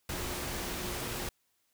sine tone in noise, 357.4 Hz, F4, 40 cents sharp, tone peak -45 dBFS, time 0.09-1.29 s, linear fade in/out 2 ms, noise pink, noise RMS -37 dBFS, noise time 0.09-1.29 s, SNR -11 dB, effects white hiss -75 dBFS RMS until 1.73 s

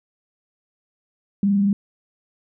sine tone with frequency modulation, 200 Hz, G3, 35 cents sharp, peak -15 dBFS, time 1.43-1.73 s, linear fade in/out 2 ms, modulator 24.2 Hz, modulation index 0.23, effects none

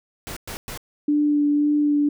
pink noise bursts, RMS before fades -33 dBFS, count 3, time 0.27-0.775 s, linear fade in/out 0 ms, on 95 ms, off 110 ms
sine tone with vibrato, 293.7 Hz, D4, in tune, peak -16 dBFS, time 1.08-2.09 s, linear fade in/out 5 ms, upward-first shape sine, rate 1.9 Hz, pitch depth 13 cents each way
effects none

